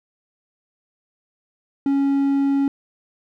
triangle tone, 277.2 Hz, C#4, in tune, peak -14 dBFS, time 1.86-2.68 s, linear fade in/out 2 ms, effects none

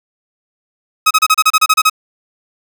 sawtooth tone bursts, 1271 Hz, D#6, 36 cents sharp, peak -3 dBFS, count 11, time 1.06-1.898 s, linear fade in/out 10 ms, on 48 ms, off 31 ms, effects none

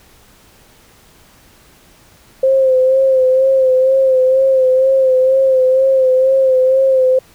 sine tone with vibrato, 524 Hz, C5, 2 cents sharp, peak -8 dBFS, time 2.43-7.19 s, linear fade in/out 5 ms, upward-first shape sine, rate 2.1 Hz, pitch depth 36 cents each way, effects pink hiss -47 dBFS RMS until 7.34 s

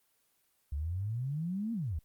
sine exponential two-way sweep, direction up then down, 68.2 to 237.2 to 68.2 Hz, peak -32 dBFS, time 0.72-1.99 s, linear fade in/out 5 ms, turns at 1.73 s, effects white hiss -73 dBFS RMS until 2.04 s + Opus 24 kbps

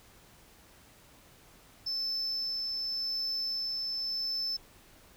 sine tone with tremolo, 5274 Hz, E8, in tune, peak -28 dBFS, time 1.86-4.57 s, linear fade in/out 10 ms, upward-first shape sine, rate 0.88 Hz, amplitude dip 25%, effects tanh soft clip ceiling -29 dBFS + pink hiss -58 dBFS RMS until 5.16 s

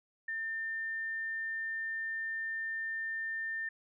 sine tone, 1800 Hz, A6, 39 cents sharp, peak -34 dBFS, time 0.28-3.69 s, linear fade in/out 5 ms, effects none

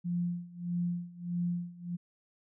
sine tone with tremolo, 174.61 Hz, F3, in tune, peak -28 dBFS, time 0.04-1.97 s, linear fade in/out 20 ms, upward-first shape sine, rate 1.6 Hz, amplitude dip 90%, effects none

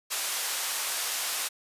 white band-pass noise, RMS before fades -31 dBFS, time 0.1-1.49 s, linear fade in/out 20 ms, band 670 to 12000 Hz, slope 12 dB/octave, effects resampled to 32000 Hz

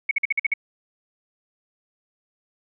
sine tone bursts, 2217 Hz, C#7, in tune, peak -17 dBFS, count 7, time 0.09-0.538 s, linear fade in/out 5 ms, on 22 ms, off 49 ms, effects none

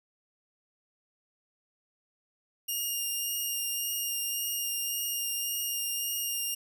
5% pulse tone with vibrato, 2826 Hz, F7, 20 cents sharp, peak -22 dBFS, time 2.68-6.55 s, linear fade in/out 10 ms, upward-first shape sine, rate 1.8 Hz, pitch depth 13 cents each way, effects none

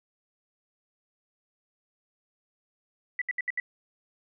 sine tone bursts, 1974 Hz, B6, 1 cent flat, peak -26 dBFS, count 5, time 3.19-3.6 s, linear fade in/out 2 ms, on 26 ms, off 70 ms, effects none

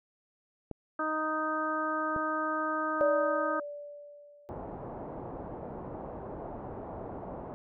clicks, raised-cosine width 2 ms, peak -24 dBFS, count 2, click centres 0.713 / 2.163 s
harmonic tone, 311.1 Hz, D#4, in tune, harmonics 1 / 2 / 3 / 4 / 5, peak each -36 / -36 / -39 / -32 / -37 dBFS, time 0.99-3.6 s, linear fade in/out 5 ms
sine tone with exponential decay, 582 Hz, D5, 16 cents flat, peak -22 dBFS, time 3.01-4.76 s, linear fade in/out 0 ms, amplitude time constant 380 ms
white low-pass noise, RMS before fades -41 dBFS, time 4.49-7.54 s, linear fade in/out 0 ms, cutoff 810 Hz, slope 24 dB/octave
effects none

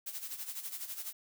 blue noise with tremolo, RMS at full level -39 dBFS, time 0.06-1.13 s, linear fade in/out 10 ms, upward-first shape sine, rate 12 Hz, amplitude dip 70%, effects none

